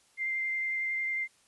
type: tone with vibrato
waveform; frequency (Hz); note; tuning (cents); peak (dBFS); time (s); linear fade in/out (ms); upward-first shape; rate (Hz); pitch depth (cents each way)
sine; 2093; C7; 0; -29; 0.17-1.28; 50; triangle; 11; 13
effects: white hiss -65 dBFS RMS until 1.47 s + resampled to 24000 Hz